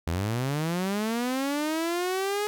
sawtooth linear sweep, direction up, 77.78 to 421.7 Hz, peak -22 dBFS, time 0.07-2.47 s, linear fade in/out 0 ms, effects none

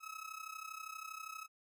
30% pulse tone with amplitude modulation, 1287 Hz, E6, 42 cents flat, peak -39 dBFS, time 0-1.48 s, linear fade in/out 50 ms, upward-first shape sine, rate 32.5 Hz, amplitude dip 80%, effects none

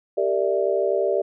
sine chord, E half-diminished seventh, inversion first, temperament equal with one note detuned, 392 / 460 / 587.3 / 659.3 Hz, G4 / Bb4 / D5 / E5, 0 / -23 / 0 / 0 cents, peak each -23 / -26 / -23 / -27 dBFS, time 0.17-1.22 s, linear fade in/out 10 ms, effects none

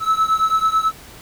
triangle beating tone pair, 1300 / 1309.1 Hz, E6 / E6, -24 / -12 cents, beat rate 9.1 Hz, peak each -15 / -17 dBFS, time 0-0.92 s, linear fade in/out 50 ms, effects pink hiss -41 dBFS RMS until 1.21 s

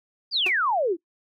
sine exponential sweep, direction down, 4978 to 310 Hz, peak -20 dBFS, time 0.31-0.97 s, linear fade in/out 50 ms
sawtooth tone with exponential decay, 370 Hz, F#4, in tune, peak -23 dBFS, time 0.46-0.54 s, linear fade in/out 5 ms, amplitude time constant 17 ms
effects noise-tail reverb RT60 0.1 s tail -22 dB re dry

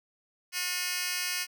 10% pulse tone with high-pass filter, 360 Hz, F#4, 47 cents flat, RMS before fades -32 dBFS, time 0.52-1.47 s, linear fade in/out 50 ms, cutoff 3000 Hz, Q 1.3, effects none

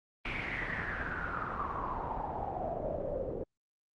pink noise with low-pass filter sweep, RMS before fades -36 dBFS, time 0.25-3.44 s, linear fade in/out 5 ms, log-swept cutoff 2400 to 470 Hz, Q 6.7, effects Opus 24 kbps

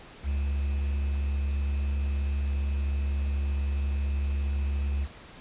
triangle tone with quantisation, 70 Hz, C#2, 18 cents sharp, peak -23 dBFS, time 0.23-5.08 s, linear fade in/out 50 ms, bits 8, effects pink hiss -48 dBFS RMS until 5.4 s + resampled to 8000 Hz

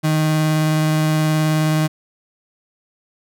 35% pulse tone with vibrato, 155.56 Hz, D#3, in tune, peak -13 dBFS, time 0.03-1.88 s, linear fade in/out 20 ms, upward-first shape triangle, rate 19 Hz, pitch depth 13 cents each way, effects none

